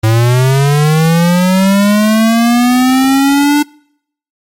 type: linear sweep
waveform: square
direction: up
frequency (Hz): 108.7 to 295.7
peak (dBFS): -7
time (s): 0.03-3.63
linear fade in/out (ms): 10
effects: noise-tail reverb RT60 0.7 s tail -26 dB re dry + MP3 64 kbps